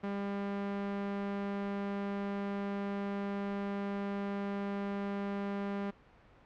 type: tone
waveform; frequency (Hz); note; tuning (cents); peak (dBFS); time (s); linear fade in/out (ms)
sawtooth; 200; G3; +35; -30; 0.03-5.91; 10
effects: pink hiss -60 dBFS RMS until 6.45 s + low-pass 2000 Hz 12 dB/octave